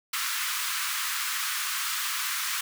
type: high-pass noise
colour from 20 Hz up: pink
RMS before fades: -30 dBFS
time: 0.13-2.61 s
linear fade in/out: 5 ms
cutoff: 1100 Hz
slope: 48 dB/octave
effects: none